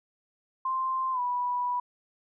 sine tone with pitch glide, 1046.5 to 982.1 Hz, C6 to B5, 0 to -10 cents, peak -26 dBFS, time 0.65-1.8 s, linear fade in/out 5 ms, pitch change -110 cents, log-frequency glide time 1.12-1.2 s, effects none

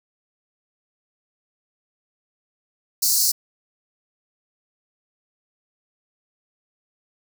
pink high-pass noise, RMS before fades -19 dBFS, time 3.02-3.32 s, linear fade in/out 10 ms, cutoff 4300 Hz, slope 96 dB/octave, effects none

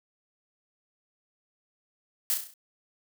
blue noise with echo, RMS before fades -26 dBFS, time 2.3-2.34 s, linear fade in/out 0 ms, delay 33 ms, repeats 6, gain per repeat -5 dB, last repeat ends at 2.538 s, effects none

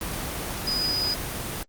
sine tone in noise, 4962 Hz, D#8, 6 cents flat, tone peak -23 dBFS, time 0.67-1.14 s, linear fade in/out 2 ms, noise pink, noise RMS -31 dBFS, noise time 0.01-1.63 s, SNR +5 dB, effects Opus 24 kbps

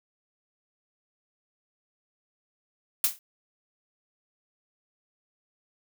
blue noise with exponential decay, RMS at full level -19 dBFS, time 3.04-3.19 s, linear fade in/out 1 ms, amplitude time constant 32 ms, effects none

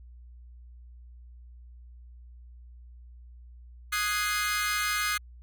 sawtooth chord, Ab dominant seventh, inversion second, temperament equal, 1244.5 / 1480 / 1661.2 / 2093 Hz, Eb6 / Gb6 / Ab6 / C7, 0 / 0 / 0 / 0 cents, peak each -27 / -31 / -30 / -28 dBFS, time 3.92-5.18 s, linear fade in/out 10 ms, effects added 60 Hz sine -46 dBFS peak until 5.42 s

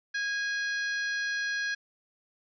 harmonic tone with a mistuned harmonic, 830.6 Hz, G#5, in tune, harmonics 2 / 3 / 4 / 5 / 6 / 7, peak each -29 / -43 / -44 / -41 / -46 / -46 dBFS, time 0.14-1.75 s, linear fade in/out 10 ms, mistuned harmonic 2, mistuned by -19 cents, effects none

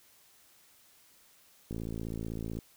click train, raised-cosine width 3 ms, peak -25 dBFS, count 50, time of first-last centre 1.71-2.588 s, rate 55.8 Hz, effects white hiss -62 dBFS RMS until 2.76 s

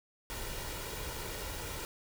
pink noise with comb filter, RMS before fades -40 dBFS, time 0.3-1.85 s, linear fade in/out 0 ms, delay 2.1 ms, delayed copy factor +0.5, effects none

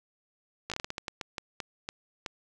slowing click train, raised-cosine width 0.2 ms, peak -17 dBFS, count 14, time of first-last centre 0.7-2.262 s, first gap 16 ms, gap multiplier 1.3, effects none

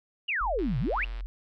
sine exponential two-way sweep, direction down then up, 3007 to 113.5 to 3007 Hz, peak -26 dBFS, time 0.28-1.05 s, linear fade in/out 10 ms, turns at 0.79 s
sine tone, 43.82 Hz, F1, 7 cents sharp, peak -32 dBFS, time 0.41-1.26 s, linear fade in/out 0 ms
click train, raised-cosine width 0.3 ms, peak -32 dBFS, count 72, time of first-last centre 0.59-1.207 s, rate 115 Hz
effects none

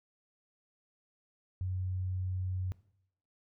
sine tone, 92.5 Hz, F#2, in tune, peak -32 dBFS, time 1.61-2.72 s, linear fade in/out 0 ms, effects noise-tail reverb RT60 0.7 s tail -19 dB re dry

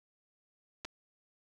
clicks, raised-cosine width 0.2 ms, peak -24 dBFS, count 2, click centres 0.848 / 0.851 s, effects none

